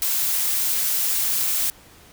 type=noise; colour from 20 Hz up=blue; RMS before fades=-22 dBFS; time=0.02-1.7 s; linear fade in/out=0 ms; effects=pink hiss -49 dBFS RMS until 2.12 s